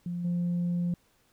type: tone with level steps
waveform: sine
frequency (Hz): 174.61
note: F3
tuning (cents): 0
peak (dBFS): -30 / -24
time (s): 0.06-0.94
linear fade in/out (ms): 2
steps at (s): 0.24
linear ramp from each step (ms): 10
effects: tanh soft clip ceiling -24 dBFS + pink hiss -67 dBFS RMS until 1.32 s